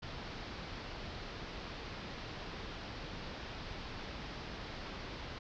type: low-pass noise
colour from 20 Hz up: pink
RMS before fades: -45 dBFS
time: 0.02-5.39 s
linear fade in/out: 10 ms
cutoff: 5200 Hz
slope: 48 dB/octave
effects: none